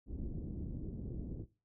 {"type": "low-pass noise", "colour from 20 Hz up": "pink", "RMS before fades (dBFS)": -42, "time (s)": [0.06, 1.46], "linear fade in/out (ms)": 50, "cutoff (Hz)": 340, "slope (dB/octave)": 24, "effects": ["noise-tail reverb RT60 0.3 s tail -17 dB re dry"]}